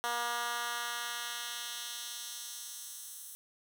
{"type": "tone with high-pass filter sweep", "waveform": "10% pulse", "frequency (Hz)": 238.1, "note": "A#3", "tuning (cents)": 37, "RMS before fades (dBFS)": -39, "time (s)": [0.04, 3.35], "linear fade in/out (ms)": 0, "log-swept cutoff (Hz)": [810, 9800], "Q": 0.9, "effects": []}